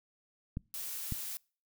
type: clicks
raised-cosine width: 5 ms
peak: -23 dBFS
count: 2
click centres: 0.571 / 1.123 s
type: noise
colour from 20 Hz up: blue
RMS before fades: -40 dBFS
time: 0.74-1.37 s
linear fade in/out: 0 ms
effects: noise-tail reverb RT60 0.4 s tail -26 dB re dry